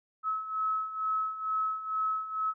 sine beating tone pair, 1289 / 1291.2 Hz, E6 / E6, -39 / -36 cents, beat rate 2.2 Hz, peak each -35 / -30 dBFS, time 0.23-2.54 s, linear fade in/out 50 ms, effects none

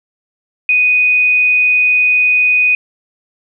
sine tone, 2488 Hz, D#7, 1 cent flat, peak -8 dBFS, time 0.69-2.75 s, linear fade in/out 2 ms, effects none

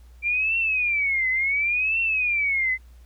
sine tone with vibrato, 2349 Hz, D7, in tune, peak -20 dBFS, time 0.22-2.78 s, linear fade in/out 50 ms, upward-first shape triangle, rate 0.7 Hz, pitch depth 260 cents each way, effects added 60 Hz sine -45 dBFS peak until 3.05 s + pink hiss -62 dBFS RMS until 3.05 s

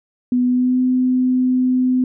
sine tone with pitch glide, 248.1 to 254.2 Hz, B3 to C4, +8 to -50 cents, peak -13 dBFS, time 0.32-2.04 s, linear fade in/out 2 ms, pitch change +42 cents, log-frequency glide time 0.45-0.8 s, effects none

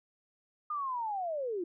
sine linear sweep, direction down, 1229 to 330 Hz, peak -32 dBFS, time 0.7-1.64 s, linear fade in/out 5 ms, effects none

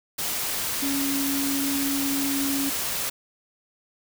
sine tone in noise, 277.2 Hz, C#4, in tune, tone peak -25 dBFS, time 0.82-2.7 s, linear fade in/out 10 ms, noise white, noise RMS -28 dBFS, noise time 0.18-3.1 s, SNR 0 dB, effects none

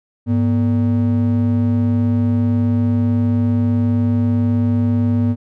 triangle ring-modulated tone, 171.8 Hz, F3, 28 cents flat, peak -8 dBFS, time 0.26-5.36 s, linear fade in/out 50 ms, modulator 69.2 Hz, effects none

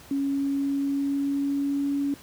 sine tone with pitch glide, 277.2 to 281.7 Hz, C#4 to C#4, 0 to +28 cents, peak -23 dBFS, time 0.11-2.14 s, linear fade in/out 2 ms, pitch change +28 cents, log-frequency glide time 0.27-1.93 s, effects pink hiss -49 dBFS RMS until 2.22 s + high-pass 60 Hz 12 dB/octave

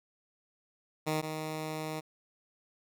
10% pulse tone pair in turn, 155.56 / 156.22 Hz, D#3 / D#3, 0 / +7 cents, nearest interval unison, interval 7 cents, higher second, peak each -21 / -27 dBFS, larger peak first, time 1.06-1.22 / 1.22-2.01 s, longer second, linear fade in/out 20 ms, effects none

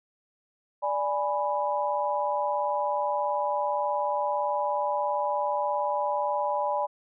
sine chord, G# diminished, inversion second, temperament equal, 587.3 / 830.6 / 987.8 Hz, D5 / G#5 / B5, 0 / 0 / 0 cents, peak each -29 dBFS, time 0.82-6.87 s, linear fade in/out 20 ms, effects none

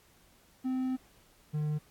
triangle tone pair in turn, 258.3 / 151.06 Hz, C4 / D3, -22 / +49 cents, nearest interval major sixth, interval 929 cents, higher first, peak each -27 dBFS, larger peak neither, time 0.64-0.97 / 1.53-1.79 s, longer first, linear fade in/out 20 ms, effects pink hiss -63 dBFS RMS until 1.9 s + AAC 64 kbps

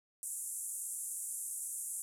white band-pass noise, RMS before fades -41 dBFS, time 0.23-2.02 s, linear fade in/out 0 ms, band 7600 to 11000 Hz, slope 48 dB/octave, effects none

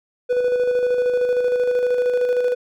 triangle tone with tremolo, 493.9 Hz, B4, in tune, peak -13 dBFS, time 0.29-2.55 s, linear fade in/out 20 ms, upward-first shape square, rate 13 Hz, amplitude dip 35%, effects none

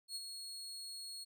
30% pulse tone with ADSR envelope, 4315 Hz, C#8, 47 cents flat, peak -36 dBFS, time 0.08-1.25 s, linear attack 76 ms, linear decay 35 ms, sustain -6 dB, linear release 21 ms, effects none

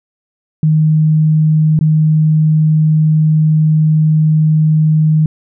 sine tone with dropouts, 155.56 Hz, D#3, in tune, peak -7 dBFS, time 0.63-5.26 s, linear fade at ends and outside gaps 2 ms, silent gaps 1.791-1.81 s, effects none

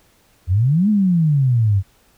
sine exponential two-way sweep, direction up then down, 82.41 to 217.7 to 93.5 Hz, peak -12 dBFS, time 0.47-1.83 s, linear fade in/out 50 ms, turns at 0.89 s, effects pink hiss -56 dBFS RMS until 2.17 s

